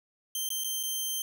10% pulse tone with dropouts, 3136 Hz, G7, in tune, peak -22 dBFS, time 0.35-1.22 s, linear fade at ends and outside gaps 2 ms, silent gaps 0.49-0.503 / 0.638-0.644 / 0.83-0.834 s, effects none

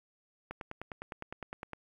click train, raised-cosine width 0.5 ms, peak -25 dBFS, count 13, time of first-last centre 0.51-1.733 s, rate 9.81 Hz, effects 10-bit

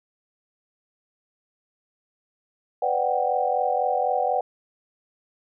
sine chord, G major seventh, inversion first, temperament equal with one note detuned, 501.1 / 587.3 / 740 / 784 Hz, B4 / D5 / F#5 / G5, +25 / 0 / 0 / 0 cents, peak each -27 / -28 / -24 / -26 dBFS, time 2.82-4.41 s, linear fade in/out 5 ms, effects none

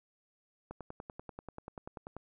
click train, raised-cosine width 1 ms, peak -29 dBFS, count 16, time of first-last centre 0.71-2.166 s, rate 10.3 Hz, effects none

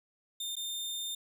sawtooth tone with dropouts, 3619 Hz, A7, 48 cents sharp, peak -32 dBFS, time 0.4-1.15 s, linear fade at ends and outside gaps 5 ms, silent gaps 0.555-0.566 s, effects none

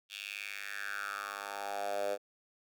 10% pulse tone with high-pass filter sweep, 100.9 Hz, G#2, 49 cents flat, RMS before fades -39 dBFS, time 0.09-2.18 s, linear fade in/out 50 ms, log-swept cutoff 3100 to 530 Hz, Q 4.7, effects none

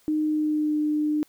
sine tone with pitch glide, 307.1 to 301.6 Hz, D#4 to D4, -23 to +46 cents, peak -21 dBFS, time 0.08-1.23 s, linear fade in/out 0 ms, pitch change -31 cents, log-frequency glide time 0.23-0.8 s, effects white hiss -61 dBFS RMS until 1.28 s

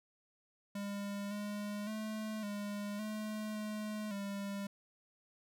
square tone with pitch steps, 201.6 / 206.4 / 216.5 / 204.8 / 214.4 / 212.8 / 199.6 Hz, G3 / G#3 / A3 / G#3 / A3 / G#3 / G3, +49 / -10 / -28 / -24 / -45 / +42 / +32 cents, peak -39 dBFS, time 0.75-4.67 s, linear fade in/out 5 ms, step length 560 ms, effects none

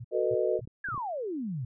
sine tone bursts, 118.7 Hz, A#2, 32 cents sharp, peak -37 dBFS, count 4, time 0-0.96 s, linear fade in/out 10 ms, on 45 ms, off 260 ms
sine chord, B dominant seventh, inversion second, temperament just, 370.4 / 444.5 / 493.9 / 617.4 Hz, F#4 / A4 / B4 / D#5, +2 / +18 / 0 / -14 cents, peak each -30 dBFS, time 0.11-0.61 s, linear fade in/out 50 ms
clicks, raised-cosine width 3 ms, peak -33 dBFS, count 5, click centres 0.592 / 0.675 / 0.887 / 0.944 / 0.978 s
sine exponential sweep, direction down, 1700 to 115.4 Hz, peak -31 dBFS, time 0.84-1.65 s, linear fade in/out 5 ms
effects none

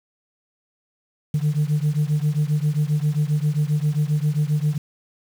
sine beating tone pair, 146.83 / 154.33 Hz, D3 / D#3, 0 / -14 cents, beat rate 7.5 Hz, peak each -19 / -20 dBFS, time 1.34-4.78 s, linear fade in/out 5 ms, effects tanh soft clip ceiling -14 dBFS + 7-bit

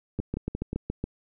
two click trains, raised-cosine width 3 ms, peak -18 / -16 dBFS, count 4 / 7, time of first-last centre 0.19-0.731 / 0.2-1.04 s, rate 5.55 / 7.14 Hz, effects none

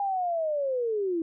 sine linear sweep, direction down, 813 to 319.3 Hz, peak -25 dBFS, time 0-1.22 s, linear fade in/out 2 ms, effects none

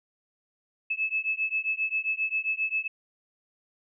sine beating tone pair, 2600 / 2607.5 Hz, E7 / E7, -24 / -19 cents, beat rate 7.5 Hz, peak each -29 dBFS, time 0.9-2.88 s, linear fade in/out 10 ms, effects none

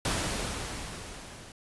pink noise with level ramp, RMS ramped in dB -28 to -48 dBFS, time 0.05-1.52 s, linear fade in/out 2 ms, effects resampled to 24000 Hz

